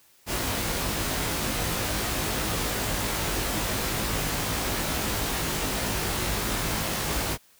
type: noise with comb filter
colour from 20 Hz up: pink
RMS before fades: -28 dBFS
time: 0.26-7.38 s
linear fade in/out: 50 ms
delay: 19 ms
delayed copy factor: +0.7
effects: white hiss -59 dBFS RMS until 7.59 s